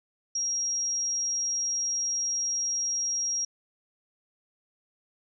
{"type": "tone", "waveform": "sine", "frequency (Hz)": 5630, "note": "F8", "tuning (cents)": 13, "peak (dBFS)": -26, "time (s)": [0.35, 3.45], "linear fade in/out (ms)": 5, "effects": []}